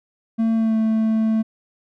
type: tone with pitch glide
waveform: triangle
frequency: 225.4 to 220.9 Hz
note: A3 to A3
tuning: +42 to +7 cents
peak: -14 dBFS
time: 0.38-1.43 s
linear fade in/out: 20 ms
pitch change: -35 cents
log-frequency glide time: 0.54-0.76 s
effects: none